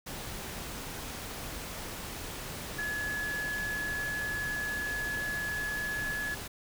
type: tone in noise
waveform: sine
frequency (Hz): 1699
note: G#6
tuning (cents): +39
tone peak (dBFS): -32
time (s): 2.78-6.35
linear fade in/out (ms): 10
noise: pink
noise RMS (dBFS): -40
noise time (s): 0.06-6.48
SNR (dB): +5
effects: none